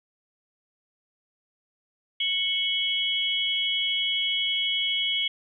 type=tone cluster; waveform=sine; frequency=2201 / 2993 / 3295 Hz; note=C#7 / F#7 / G#7; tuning=-13 / +19 / -14 cents; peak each=-30 / -28 / -26 dBFS; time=2.2-5.28 s; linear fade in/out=5 ms; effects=none